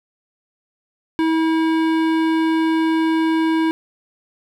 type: tone with hard clipping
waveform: sine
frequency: 322.5 Hz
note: E4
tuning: 38 cents flat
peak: -17 dBFS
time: 1.19-3.71 s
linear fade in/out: 0 ms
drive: 16 dB
effects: none